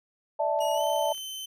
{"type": "chord", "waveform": "sine", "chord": "D suspended second", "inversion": "none", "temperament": "equal with one note detuned", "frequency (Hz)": [587.3, 651.7, 880], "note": ["D5", "E5", "A5"], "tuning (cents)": [0, -20, 0], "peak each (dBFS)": -28, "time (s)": [0.39, 1.13], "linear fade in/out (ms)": 10}
{"type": "click train", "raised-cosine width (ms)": 0.2, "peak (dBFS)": -36, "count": 20, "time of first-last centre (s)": [0.59, 1.178], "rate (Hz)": 32.3}
{"type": "tone with pitch glide", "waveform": "sawtooth", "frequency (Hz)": [2883, 3072], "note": ["F#7", "G7"], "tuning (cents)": [-46, -36], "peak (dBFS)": -32, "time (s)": [0.6, 1.46], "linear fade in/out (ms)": 10, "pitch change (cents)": 110, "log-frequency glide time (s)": [0.74, 0.83]}
{"effects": []}